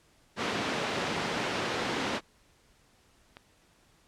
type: band-pass noise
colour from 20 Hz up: pink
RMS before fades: -32 dBFS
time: 0.36-2.21 s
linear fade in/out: 50 ms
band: 200 to 3900 Hz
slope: 12 dB/octave
type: clicks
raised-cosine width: 0.3 ms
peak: -29 dBFS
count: 3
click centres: 1.694 / 1.91 / 3.369 s
effects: pink hiss -64 dBFS RMS until 4.07 s + low-pass 10000 Hz 12 dB/octave